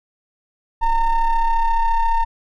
triangle ring-modulated tone, 449.8 Hz, A4, 38 cents sharp, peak -9 dBFS, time 0.81-2.25 s, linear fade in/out 20 ms, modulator 467 Hz, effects none

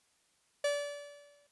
45% pulse tone with exponential decay, 578 Hz, D5, 28 cents flat, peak -27 dBFS, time 0.64-1.47 s, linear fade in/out 5 ms, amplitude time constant 180 ms, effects white hiss -72 dBFS RMS until 1.51 s + resampled to 24000 Hz

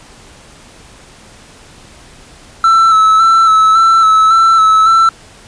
triangle tone with vibrato, 1318.5 Hz, E6, in tune, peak -3 dBFS, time 2.64-5.09 s, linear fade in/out 2 ms, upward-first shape square, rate 1.8 Hz, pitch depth 23 cents each way, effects pink hiss -39 dBFS RMS until 5.47 s + resampled to 22050 Hz

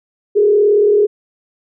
sine tone with frequency modulation, 415.3 Hz, G#4, in tune, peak -8 dBFS, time 0.35-1.07 s, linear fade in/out 20 ms, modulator 38.2 Hz, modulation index 0.61, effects none

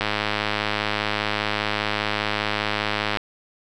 click train, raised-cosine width 0.3 ms, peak -6 dBFS, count 333, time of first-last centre 0.01-3.172 s, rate 105 Hz, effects none

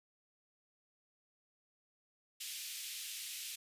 pink high-pass noise, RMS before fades -44 dBFS, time 2.4-3.56 s, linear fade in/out 10 ms, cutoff 2600 Hz, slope 24 dB/octave, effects resampled to 32000 Hz

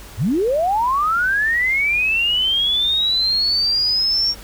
sine linear sweep, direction up, 77.4 to 5560 Hz, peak -15 dBFS, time 0.17-4.35 s, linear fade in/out 50 ms, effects added 50 Hz sine -39 dBFS peak until 4.43 s + pink hiss -40 dBFS RMS until 4.43 s

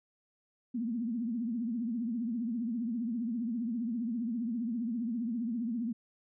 sine tone with vibrato, 233.1 Hz, A#3, in tune, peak -31 dBFS, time 0.74-5.93 s, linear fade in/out 10 ms, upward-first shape triangle, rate 15 Hz, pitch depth 160 cents each way, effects none

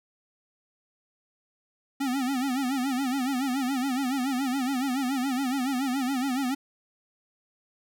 square tone with vibrato, 262.7 Hz, C4, 7 cents sharp, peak -26 dBFS, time 2-6.55 s, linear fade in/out 10 ms, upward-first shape sine, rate 7.1 Hz, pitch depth 120 cents each way, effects none

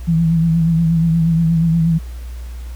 sine tone with vibrato, 164.81 Hz, E3, in tune, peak -11 dBFS, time 0.07-1.99 s, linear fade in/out 20 ms, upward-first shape triangle, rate 8.4 Hz, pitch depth 54 cents each way, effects added 60 Hz sine -26 dBFS peak until 2.75 s + pink hiss -45 dBFS RMS until 2.75 s

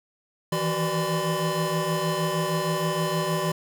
square tone cluster, 160.2 / 166.6 / 376.9 / 592 / 1015 Hz, E3 / E3 / F#4 / D5 / B5, -49 / +19 / +32 / +14 / +47 cents, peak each -31 dBFS, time 0.52-3.52 s, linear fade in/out 5 ms, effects none

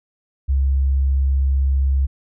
sine tone, 67.7 Hz, C#2, 40 cents flat, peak -14 dBFS, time 0.48-2.07 s, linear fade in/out 20 ms, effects none

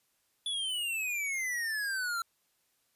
square exponential sweep, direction down, 3467 to 1347 Hz, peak -32 dBFS, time 0.46-2.22 s, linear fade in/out 2 ms, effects white hiss -74 dBFS RMS until 2.95 s + resampled to 32000 Hz

